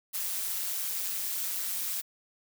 blue noise with amplitude modulation, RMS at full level -30 dBFS, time 0.13-2.02 s, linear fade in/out 20 ms, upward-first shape sine, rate 189 Hz, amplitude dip 65%, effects none

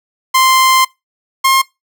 sawtooth tone pair in turn, 1045 / 1066.3 Hz, C6 / C6, -2 / +32 cents, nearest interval unison, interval 34 cents, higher second, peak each -4 dBFS, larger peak neither, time 0.34-0.85 / 1.44-1.62 s, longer first, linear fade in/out 10 ms, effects noise-tail reverb RT60 0.2 s tail -22 dB re dry

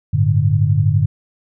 sine chord, G suspended second, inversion none, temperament equal, 98 / 110 / 146.83 Hz, G2 / A2 / D3, 0 / 0 / 0 cents, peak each -16 dBFS, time 0.13-1.06 s, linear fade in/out 10 ms, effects none

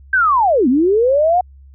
sine linear two-way sweep, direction down then up, 1601 to 234.9 to 740 Hz, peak -10 dBFS, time 0.13-1.41 s, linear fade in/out 5 ms, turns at 0.68 s, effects added 68 Hz sine -39 dBFS peak until 1.74 s

